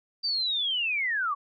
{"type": "linear sweep", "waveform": "sine", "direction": "down", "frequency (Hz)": [4699, 1087], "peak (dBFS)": -25, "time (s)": [0.23, 1.35], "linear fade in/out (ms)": 20, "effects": []}